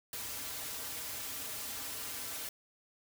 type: noise with comb filter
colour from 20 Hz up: white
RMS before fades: -41 dBFS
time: 0.13-2.49 s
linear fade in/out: 2 ms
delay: 5.5 ms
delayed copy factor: -0.95
effects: none